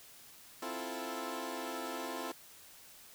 15% pulse chord, F major seventh, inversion second, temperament equal, 261.6 / 329.6 / 349.2 / 440 Hz, C4 / E4 / F4 / A4, 0 / 0 / 0 / 0 cents, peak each -37 / -37 / -39 / -38 dBFS, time 0.62-2.32 s, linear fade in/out 5 ms, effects white hiss -56 dBFS RMS until 3.14 s

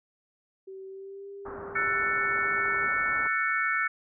sine tone with pitch glide, 383.5 to 398.4 Hz, G4 to G4, -38 to +28 cents, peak -39 dBFS, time 0.67-2.87 s, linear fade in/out 10 ms, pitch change +66 cents, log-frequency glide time 0.87-1.29 s
white low-pass noise, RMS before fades -42 dBFS, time 1.45-3.28 s, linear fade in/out 10 ms, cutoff 1500 Hz, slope 48 dB/octave
sine chord, F# minor seventh, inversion third, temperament just, 1332 / 1480 / 1776 / 2220 Hz, E6 / F#6 / A6 / C#7, +18 / 0 / +16 / +2 cents, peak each -30 dBFS, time 1.75-3.88 s, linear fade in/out 10 ms
effects none

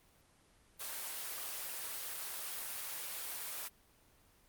white high-pass noise, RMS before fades -42 dBFS, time 0.79-3.69 s, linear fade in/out 20 ms, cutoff 490 Hz, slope 12 dB/octave, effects pink hiss -67 dBFS RMS until 4.48 s + Opus 24 kbps

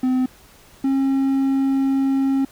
triangle tone pair in turn, 256.2 / 270.3 Hz, C4 / C#4, -36 / -44 cents, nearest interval minor second, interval 92 cents, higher second, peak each -14 dBFS, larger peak neither, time 0.03-0.26 / 0.84-2.45 s, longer second, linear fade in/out 5 ms, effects pink hiss -49 dBFS RMS until 2.51 s

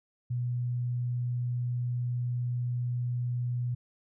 sine tone, 122.4 Hz, B2, 15 cents flat, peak -28 dBFS, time 0.3-3.75 s, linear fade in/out 10 ms, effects none

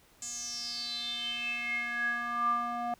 square tone with band-pass filter sweep, 238.4 Hz, A#3, 39 cents sharp, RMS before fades -34 dBFS, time 0.22-2.94 s, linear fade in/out 2 ms, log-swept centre 7200 to 830 Hz, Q 9.3, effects pink hiss -62 dBFS RMS until 2.99 s

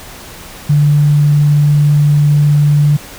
sine tone, 146.83 Hz, D3, in tune, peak -6 dBFS, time 0.69-2.97 s, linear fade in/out 10 ms, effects pink hiss -32 dBFS RMS until 3.18 s

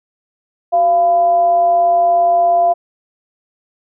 sine tone with frequency modulation, 689 Hz, F5, 24 cents flat, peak -9 dBFS, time 0.72-2.74 s, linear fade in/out 20 ms, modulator 313 Hz, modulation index 0.22, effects none

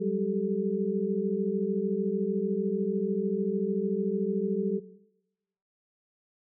sine tone cluster, 186.8 / 200.3 / 389.8 / 436.4 Hz, F#3 / G3 / G4 / A4, +17 / +38 / -10 / -14 cents, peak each -31 dBFS, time 0-4.8 s, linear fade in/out 20 ms, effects noise-tail reverb RT60 0.9 s tail -17 dB re dry

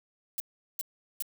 violet noise bursts, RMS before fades -33 dBFS, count 3, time 0.38-1.223 s, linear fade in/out 0 ms, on 21 ms, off 390 ms, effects none

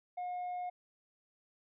sine tone with tanh clipping, 719 Hz, F#5, 50 cents flat, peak -37 dBFS, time 0.17-0.7 s, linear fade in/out 10 ms, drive 2 dB, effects none

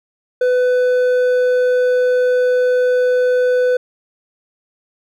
sine tone with hard clipping, 499.9 Hz, B4, 21 cents sharp, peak -13 dBFS, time 0.41-3.77 s, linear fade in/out 5 ms, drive 5 dB, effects none

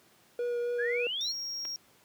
triangle tone with vibrato, 480.8 Hz, B4, 46 cents flat, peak -27 dBFS, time 0.39-1.07 s, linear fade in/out 2 ms, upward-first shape triangle, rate 3.7 Hz, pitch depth 13 cents each way
sine exponential sweep, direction up, 1580 to 4475 Hz, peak -31 dBFS, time 0.78-1.33 s, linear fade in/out 20 ms
triangle tone, 5588 Hz, F8, in tune, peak -33 dBFS, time 1.21-1.76 s, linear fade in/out 0 ms
clicks, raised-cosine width 0.3 ms, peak -30 dBFS, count 2, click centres 1.651 / 1.654 s
effects pink hiss -62 dBFS RMS until 2.04 s + high-pass 150 Hz 12 dB/octave

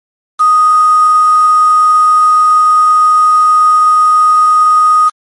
sine tone with quantisation, 1244.5 Hz, D#6, in tune, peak -4 dBFS, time 0.39-5.1 s, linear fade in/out 20 ms, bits 4, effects MP3 48 kbps

